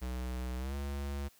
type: tone with pitch glide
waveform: square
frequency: 62.7 to 70.38 Hz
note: B1 to C#2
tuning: +27 to +27 cents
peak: -36 dBFS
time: 0.01-1.29 s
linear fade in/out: 20 ms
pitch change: +200 cents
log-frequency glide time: 0.58-0.75 s
effects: white hiss -64 dBFS RMS until 1.39 s